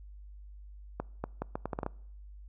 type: accelerating click train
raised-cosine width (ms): 1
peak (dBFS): -19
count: 9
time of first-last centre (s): 1-1.864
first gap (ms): 240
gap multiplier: 0.75
effects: noise-tail reverb RT60 0.7 s tail -25 dB re dry + added 50 Hz sine -46 dBFS peak until 2.48 s